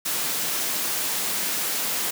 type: high-pass noise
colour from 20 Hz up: white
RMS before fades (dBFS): -26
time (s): 0.05-2.11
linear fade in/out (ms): 10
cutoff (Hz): 140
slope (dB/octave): 24
effects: none